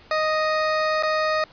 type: tone with dropouts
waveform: 20% pulse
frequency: 622.3 Hz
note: D#5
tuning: in tune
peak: -15 dBFS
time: 0.11-1.44 s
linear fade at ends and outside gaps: 2 ms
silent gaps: 1.026-1.033 s
effects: pink hiss -50 dBFS RMS until 1.52 s + resampled to 11025 Hz